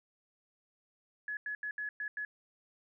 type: tone bursts at uneven times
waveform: sine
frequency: 1696 Hz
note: G#6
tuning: 36 cents sharp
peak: -35 dBFS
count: 6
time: 1.28-1.37 / 1.46-1.55 / 1.63-1.71 / 1.78-1.89 / 2-2.08 / 2.17-2.25 s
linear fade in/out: 2 ms
effects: none